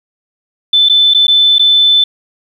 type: tone with dropouts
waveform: sine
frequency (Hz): 3520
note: A7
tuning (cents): 0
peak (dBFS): -5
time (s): 0.73-2.04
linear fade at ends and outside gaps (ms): 5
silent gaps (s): 0.888-0.896 / 1.138-1.146 / 1.269-1.28 / 1.584-1.594
effects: 7-bit